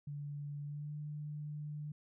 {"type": "tone with pitch glide", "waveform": "sine", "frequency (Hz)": [144.9, 149.15], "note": ["D3", "D3"], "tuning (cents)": [-23, 27], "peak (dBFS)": -40, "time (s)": [0.07, 1.92], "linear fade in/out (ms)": 5, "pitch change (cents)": 50, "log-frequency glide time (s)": [0.63, 0.93], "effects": []}